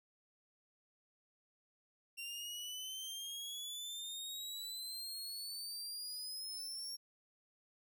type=exponential sweep; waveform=sawtooth; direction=up; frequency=2752 to 5560 Hz; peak=-40 dBFS; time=2.17-6.97 s; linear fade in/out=20 ms; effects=none